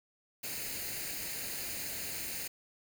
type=noise with comb filter; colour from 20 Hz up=white; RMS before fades=-39 dBFS; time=0.43-2.48 s; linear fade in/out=10 ms; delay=0.44 ms; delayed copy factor=+0.6; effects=none